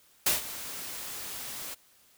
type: noise with ADSR envelope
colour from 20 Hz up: white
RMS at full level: -23 dBFS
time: 0.26-1.75 s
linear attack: 7 ms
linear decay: 140 ms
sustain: -16 dB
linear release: 17 ms
effects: white hiss -62 dBFS RMS until 2.17 s